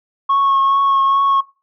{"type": "tone with vibrato", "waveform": "sine", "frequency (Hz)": 1097, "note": "C#6", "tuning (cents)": -18, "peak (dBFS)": -10, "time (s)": [0.29, 1.41], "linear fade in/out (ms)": 10, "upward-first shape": "triangle", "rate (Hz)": 2.4, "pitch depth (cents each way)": 19, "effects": ["noise-tail reverb RT60 0.3 s tail -19 dB re dry", "tanh soft clip ceiling -9 dBFS"]}